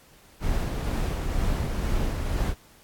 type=noise with tremolo; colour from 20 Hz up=brown; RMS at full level=-25 dBFS; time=0.4-2.55 s; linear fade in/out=50 ms; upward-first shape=sine; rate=2.1 Hz; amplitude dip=30%; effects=pink hiss -55 dBFS RMS until 2.83 s + AAC 64 kbps